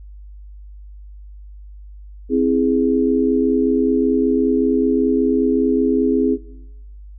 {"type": "chord", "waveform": "sine", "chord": "C augmented", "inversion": "none", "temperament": "equal with one note detuned", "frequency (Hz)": [261.6, 326.8, 415.3], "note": ["C4", "E4", "G#4"], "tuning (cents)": [0, -15, 0], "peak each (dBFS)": [-16, -20, -18], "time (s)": [2.29, 6.38], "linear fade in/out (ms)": 50, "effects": ["noise-tail reverb RT60 0.9 s tail -19 dB re dry", "added 50 Hz sine -35 dBFS peak until 7.18 s"]}